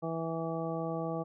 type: harmonic tone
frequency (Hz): 164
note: E3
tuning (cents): -9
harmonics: 1 / 2 / 3 / 4 / 5 / 7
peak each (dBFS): -37 / -39 / -38 / -39 / -42 / -44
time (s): 0.02-1.24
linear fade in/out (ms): 20
effects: none